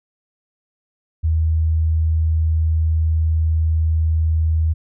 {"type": "tone", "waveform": "sine", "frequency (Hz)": 79.9, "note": "D#2", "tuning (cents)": 47, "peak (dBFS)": -14, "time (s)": [1.23, 4.74], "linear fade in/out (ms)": 20, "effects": []}